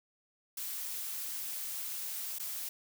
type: noise with dropouts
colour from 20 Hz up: blue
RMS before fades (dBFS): -39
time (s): 0.57-2.69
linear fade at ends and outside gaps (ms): 5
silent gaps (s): 2.386-2.396
effects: none